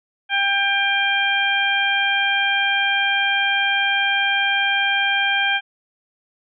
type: harmonic tone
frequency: 795 Hz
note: G5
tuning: 24 cents sharp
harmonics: 1 / 2 / 3 / 4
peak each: -24 / -20 / -22 / -23 dBFS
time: 0.29-5.61 s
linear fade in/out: 50 ms
effects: none